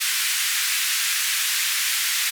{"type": "band-pass noise", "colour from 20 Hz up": "pink", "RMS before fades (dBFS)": -23, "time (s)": [0, 2.31], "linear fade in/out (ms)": 20, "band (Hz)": [1700, 15000], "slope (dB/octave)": 24, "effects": []}